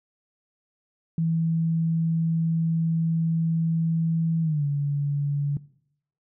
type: tone with pitch glide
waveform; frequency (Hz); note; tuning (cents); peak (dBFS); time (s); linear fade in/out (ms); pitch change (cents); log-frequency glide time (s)
sine; 163.8 to 143.42; E3 to D3; -11 to -41; -21; 1.18-5.57; 2; -230; 4.42-4.64
effects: noise-tail reverb RT60 0.7 s tail -20 dB re dry